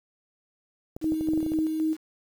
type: clicks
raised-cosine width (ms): 2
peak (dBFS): -22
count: 11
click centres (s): 0.965 / 1.043 / 1.121 / 1.21 / 1.287 / 1.335 / 1.376 / 1.429 / 1.464 / 1.519 / 1.588
type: tone with tremolo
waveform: sine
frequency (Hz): 315.1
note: D#4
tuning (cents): +22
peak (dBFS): -22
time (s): 1.01-1.97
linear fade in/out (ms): 50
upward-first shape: square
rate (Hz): 3.8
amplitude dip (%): 35
effects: 8-bit